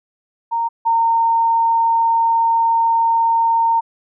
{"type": "tone pair in turn", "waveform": "sine", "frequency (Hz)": [925, 916.5], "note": ["A#5", "A#5"], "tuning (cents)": [-14, -30], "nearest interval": "unison", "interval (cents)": 16, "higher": "first", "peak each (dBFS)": [-16, -12], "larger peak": "second", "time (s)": [[0.51, 0.69], [0.85, 3.81]], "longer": "second", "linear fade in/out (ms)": 20, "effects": []}